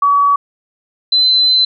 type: tone pair in turn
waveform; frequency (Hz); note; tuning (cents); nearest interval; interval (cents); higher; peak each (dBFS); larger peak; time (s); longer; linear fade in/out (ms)
sine; 1136 / 4048; C#6 / B7; +42 / +42; octave + minor seventh; 2200; second; -8; neither; 0.02-0.36 / 1.12-1.65; second; 5
effects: none